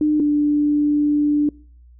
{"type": "tone pair in turn", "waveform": "sine", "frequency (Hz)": [302.2, 294.6], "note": ["D4", "D4"], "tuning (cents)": [50, 6], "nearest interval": "unison", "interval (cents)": 44, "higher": "first", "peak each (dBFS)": -14, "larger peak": "neither", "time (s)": [[0.01, 0.2], [0.2, 1.49]], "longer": "second", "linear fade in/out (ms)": 2, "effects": ["noise-tail reverb RT60 0.5 s tail -25 dB re dry", "added 60 Hz sine -44 dBFS peak until 1.99 s"]}